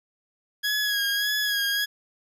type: tone with vibrato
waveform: 20% pulse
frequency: 1661.2 Hz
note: G#6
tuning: in tune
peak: -18 dBFS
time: 0.63-1.86 s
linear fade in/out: 20 ms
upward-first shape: sine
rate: 1.7 Hz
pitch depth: 39 cents each way
effects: none